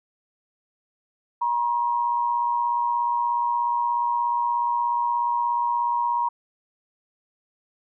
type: tone pair together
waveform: sine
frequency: 954 / 1070.8 Hz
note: A#5 / C6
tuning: +40 / +40 cents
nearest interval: major second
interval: 200 cents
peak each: -21 / -29 dBFS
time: 1.41-6.29 s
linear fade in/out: 10 ms
effects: none